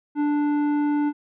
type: tone with tanh clipping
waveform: sine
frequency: 293.7 Hz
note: D4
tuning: in tune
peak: -21 dBFS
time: 0.15-1.13 s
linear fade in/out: 50 ms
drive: 11 dB
effects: none